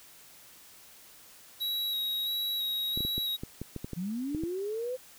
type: tone with vibrato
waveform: square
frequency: 3846 Hz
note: B7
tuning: 47 cents flat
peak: -30 dBFS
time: 1.6-3.37 s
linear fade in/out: 20 ms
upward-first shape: square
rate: 1.5 Hz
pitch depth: 17 cents each way
type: clicks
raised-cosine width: 3 ms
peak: -23 dBFS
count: 11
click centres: 2.975 / 3.006 / 3.05 / 3.18 / 3.435 / 3.616 / 3.763 / 3.845 / 3.933 / 4.348 / 4.436 s
type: linear sweep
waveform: sine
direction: up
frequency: 164.7 to 518 Hz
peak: -31 dBFS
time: 3.96-4.97 s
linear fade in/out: 20 ms
effects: white hiss -54 dBFS RMS until 5.18 s